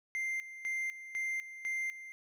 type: tone with tremolo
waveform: triangle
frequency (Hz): 2093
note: C7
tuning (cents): 0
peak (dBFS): -31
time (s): 0.15-2.12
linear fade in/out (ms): 0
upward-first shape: square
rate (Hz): 2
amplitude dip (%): 75
effects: none